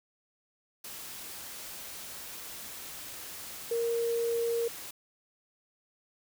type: tone in noise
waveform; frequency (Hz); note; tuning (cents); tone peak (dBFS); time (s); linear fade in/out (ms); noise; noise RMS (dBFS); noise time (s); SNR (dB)
sine; 465.8; A#4; -1; -27; 3.71-4.68; 5; white; -43; 0.84-4.91; +13
effects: none